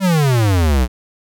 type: exponential sweep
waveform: square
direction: down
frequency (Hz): 198.6 to 58.27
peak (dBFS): -12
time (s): 0-0.88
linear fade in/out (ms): 50
effects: none